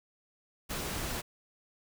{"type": "noise", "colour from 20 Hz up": "pink", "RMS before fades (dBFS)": -36, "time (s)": [0.69, 1.22], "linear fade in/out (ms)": 20, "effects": []}